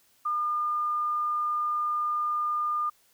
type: tone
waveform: sine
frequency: 1209 Hz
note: D6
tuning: 50 cents sharp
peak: -25 dBFS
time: 0.25-2.9 s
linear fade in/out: 10 ms
effects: white hiss -64 dBFS RMS until 3.13 s